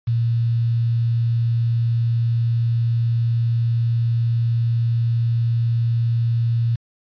sine tone with quantisation, 116.54 Hz, A#2, in tune, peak -16 dBFS, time 0.07-6.76 s, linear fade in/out 10 ms, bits 7, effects resampled to 11025 Hz

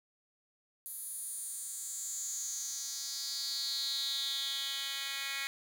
10% pulse tone with high-pass filter sweep, 274.7 Hz, C#4, 16 cents flat, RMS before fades -38 dBFS, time 0.86-5.47 s, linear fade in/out 0 ms, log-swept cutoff 11000 to 2400 Hz, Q 4.9, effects none

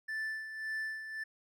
triangle tone with tremolo, 1760 Hz, A6, in tune, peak -32 dBFS, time 0.08-1.24 s, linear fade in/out 10 ms, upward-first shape sine, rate 1.8 Hz, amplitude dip 60%, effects none

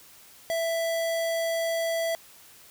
square tone, 662 Hz, E5, 7 cents sharp, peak -26 dBFS, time 0.5-2.15 s, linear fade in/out 0 ms, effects white hiss -52 dBFS RMS until 2.7 s

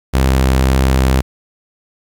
sawtooth tone with vibrato, 65.6 Hz, C2, 5 cents sharp, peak -6 dBFS, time 0.13-1.22 s, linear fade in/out 20 ms, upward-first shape triangle, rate 1.9 Hz, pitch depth 10 cents each way, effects 8-bit

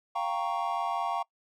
triangle chord, G half-diminished seventh, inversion third, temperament equal, 698.5 / 784 / 932.3 / 1108.7 Hz, F5 / G5 / Bb5 / Db6, 0 / 0 / 0 / 0 cents, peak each -32 dBFS, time 0.15-1.23 s, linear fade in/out 10 ms, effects noise-tail reverb RT60 0.1 s tail -24 dB re dry

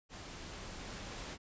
pink noise with level ramp, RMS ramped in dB -48 to -44 dBFS, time 0.09-1.38 s, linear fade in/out 50 ms, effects resampled to 16000 Hz

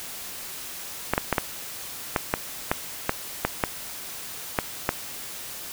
clicks, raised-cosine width 0.5 ms, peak -5 dBFS, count 12, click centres 1.136 / 1.179 / 1.327 / 1.382 / 2.162 / 2.339 / 2.715 / 3.094 / 3.45 / 3.638 / 4.588 / 4.891 s, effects white hiss -37 dBFS RMS until 5.72 s

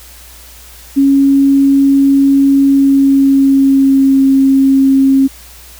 sine tone with pitch glide, 275.7 to 269.9 Hz, C#4 to C#4, -9 to -46 cents, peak -5 dBFS, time 0.96-5.28 s, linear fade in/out 20 ms, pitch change -37 cents, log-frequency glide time 2.67-4.26 s, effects added 60 Hz sine -38 dBFS peak until 5.79 s + white hiss -37 dBFS RMS until 5.79 s

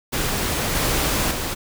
pink noise with level steps, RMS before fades -23 / -21 / -26 dBFS, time 0.12-1.55 s, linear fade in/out 20 ms, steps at 0.75 / 1.31 s, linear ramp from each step 2 ms, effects none

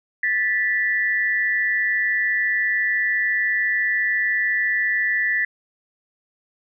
sine tone pair together, 1760 / 1965.9 Hz, A6 / B6, 0 / -8 cents, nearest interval major second, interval 192 cents, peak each -21 / -21 dBFS, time 0.23-5.45 s, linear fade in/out 5 ms, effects none

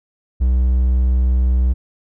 triangle tone, 62.8 Hz, B1, 30 cents sharp, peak -10 dBFS, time 0.4-1.74 s, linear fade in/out 20 ms, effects none

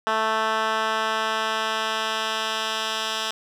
10% pulse tone with band-pass filter sweep, 220 Hz, A3, in tune, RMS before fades -25 dBFS, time 0.07-3.31 s, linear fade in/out 0 ms, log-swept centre 1400 to 3600 Hz, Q 0.95, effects none

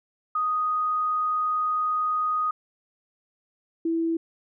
sine tone pair in turn, 1244.5 / 329.6 Hz, D#6 / E4, 0 / 0 cents, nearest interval octave + major seventh, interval 2300 cents, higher first, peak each -22 / -22 dBFS, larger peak neither, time 0.35-2.51 / 3.85-4.17 s, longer first, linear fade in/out 5 ms, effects none

